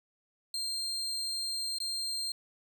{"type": "tone with dropouts", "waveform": "35% pulse", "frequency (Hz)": 4183, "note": "C8", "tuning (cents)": -1, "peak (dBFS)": -31, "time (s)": [0.54, 2.32], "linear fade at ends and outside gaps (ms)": 2, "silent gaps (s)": [1.785, 1.802], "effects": []}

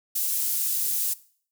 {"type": "high-pass noise", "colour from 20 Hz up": "pink", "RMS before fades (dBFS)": -26, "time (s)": [0.15, 1.14], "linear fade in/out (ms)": 10, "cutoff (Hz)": 11000, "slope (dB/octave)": 12, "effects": ["noise-tail reverb RT60 0.5 s tail -19 dB re dry"]}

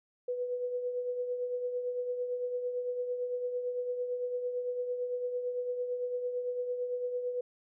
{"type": "tone with tremolo", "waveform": "sine", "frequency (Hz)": 493.9, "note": "B4", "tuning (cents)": 0, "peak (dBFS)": -29, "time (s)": [0.28, 7.41], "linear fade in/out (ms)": 5, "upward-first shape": "triangle", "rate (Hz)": 8.9, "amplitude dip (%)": 55, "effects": []}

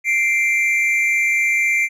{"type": "tone pair together", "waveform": "triangle", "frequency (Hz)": [2093, 2349], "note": ["C7", "D7"], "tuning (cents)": [0, 0], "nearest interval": "major second", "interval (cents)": 200, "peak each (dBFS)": -16, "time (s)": [0.04, 1.89], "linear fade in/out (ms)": 50, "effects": []}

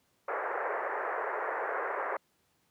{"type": "band-pass noise", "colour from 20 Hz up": "pink", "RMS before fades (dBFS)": -34, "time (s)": [0.28, 2.17], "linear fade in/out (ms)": 5, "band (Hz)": [410, 1900], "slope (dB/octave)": 48, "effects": ["pink hiss -72 dBFS RMS until 2.7 s", "high-pass 100 Hz 12 dB/octave"]}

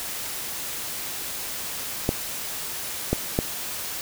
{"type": "clicks", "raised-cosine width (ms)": 2, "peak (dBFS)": -7, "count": 3, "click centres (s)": [2.091, 3.13, 3.389], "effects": ["white hiss -32 dBFS RMS until 4.01 s"]}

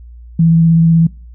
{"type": "tone with vibrato", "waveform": "sine", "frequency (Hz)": 164.81, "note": "E3", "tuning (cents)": 0, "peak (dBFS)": -6, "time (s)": [0.39, 1.07], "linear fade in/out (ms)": 5, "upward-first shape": "sine", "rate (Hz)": 16, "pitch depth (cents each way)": 16, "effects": ["noise-tail reverb RT60 0.4 s tail -23 dB re dry", "added 59 Hz sine -32 dBFS peak until 1.34 s"]}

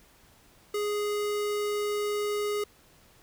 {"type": "tone", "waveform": "square", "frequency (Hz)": 415.1, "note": "G#4", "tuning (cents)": -1, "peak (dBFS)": -28, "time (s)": [0.74, 2.64], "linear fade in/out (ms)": 5, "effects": ["pink hiss -59 dBFS RMS until 3.22 s"]}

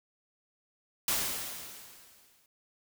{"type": "noise with exponential decay", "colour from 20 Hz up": "white", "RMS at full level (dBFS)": -28, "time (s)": [1.08, 2.46], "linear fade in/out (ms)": 2, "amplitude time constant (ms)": 300, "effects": []}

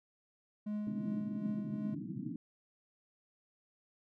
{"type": "tone with tremolo", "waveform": "triangle", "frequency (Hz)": 210, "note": "G#3", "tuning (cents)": 19, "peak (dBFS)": -32, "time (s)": [0.66, 1.95], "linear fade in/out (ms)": 10, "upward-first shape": "triangle", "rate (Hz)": 2.7, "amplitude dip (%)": 50}
{"type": "band-pass noise", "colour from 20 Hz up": "white", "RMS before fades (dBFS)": -42, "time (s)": [0.87, 2.36], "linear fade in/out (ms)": 2, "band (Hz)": [120, 320], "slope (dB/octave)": 96}
{"effects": []}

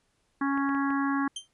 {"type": "harmonic tone", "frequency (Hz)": 277.2, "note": "C#4", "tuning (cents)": 0, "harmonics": [1, 3, 4, 5, 6, 7], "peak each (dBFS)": [-26, -36, -32, -39, -35, -44], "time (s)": [0.41, 1.28], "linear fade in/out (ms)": 5}
{"type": "clicks", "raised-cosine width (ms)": 0.5, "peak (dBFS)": -27, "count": 4, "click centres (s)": [0.576, 0.692, 0.749, 0.905]}
{"type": "tone with exponential decay", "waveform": "sawtooth", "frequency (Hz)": 3136, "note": "G7", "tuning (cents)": 0, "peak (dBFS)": -27, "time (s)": [1.36, 1.48], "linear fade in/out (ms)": 5, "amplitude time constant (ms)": 25}
{"effects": ["pink hiss -72 dBFS RMS until 1.53 s", "resampled to 24000 Hz"]}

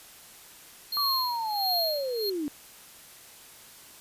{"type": "tone with tremolo", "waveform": "square", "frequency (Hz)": 4238, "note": "C8", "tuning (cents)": 21, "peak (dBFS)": -25, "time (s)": [0.92, 2.3], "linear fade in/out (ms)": 5, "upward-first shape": "sine", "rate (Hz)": 1.5, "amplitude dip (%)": 90}
{"type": "linear sweep", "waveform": "sine", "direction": "down", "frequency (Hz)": [1166, 280.2], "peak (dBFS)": -28, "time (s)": [0.97, 2.48], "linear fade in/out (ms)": 0}
{"effects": ["white hiss -50 dBFS RMS until 4 s", "resampled to 32000 Hz"]}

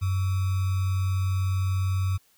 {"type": "tone with sample-and-hold", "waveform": "sine", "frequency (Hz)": 94.4, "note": "F#2", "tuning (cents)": 35, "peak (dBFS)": -22, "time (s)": [0.01, 2.18], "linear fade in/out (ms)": 20, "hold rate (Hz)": 1225, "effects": ["white hiss -63 dBFS RMS until 2.37 s"]}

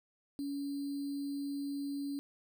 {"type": "tone with sample-and-hold", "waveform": "sine", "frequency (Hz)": 281.8, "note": "C#4", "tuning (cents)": 29, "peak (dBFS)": -35, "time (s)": [0.39, 2.19], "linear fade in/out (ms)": 0, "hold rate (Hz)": 4410, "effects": []}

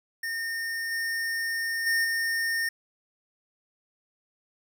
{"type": "tone with level steps", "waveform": "square", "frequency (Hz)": 1826, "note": "A#6", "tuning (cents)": -36, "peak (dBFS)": [-30, -28, -23, -26], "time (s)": [0.23, 2.69], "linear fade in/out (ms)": 5, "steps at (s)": [0.91, 1.86, 2.04], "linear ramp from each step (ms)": 10, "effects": ["10-bit"]}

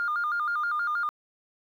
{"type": "tone with vibrato", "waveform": "sine", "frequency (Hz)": 1306, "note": "E6", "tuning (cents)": -17, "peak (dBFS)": -24, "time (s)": [0, 1.09], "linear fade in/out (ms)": 0, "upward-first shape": "square", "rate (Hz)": 6.3, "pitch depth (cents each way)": 130, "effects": ["tanh soft clip ceiling -21 dBFS", "10-bit"]}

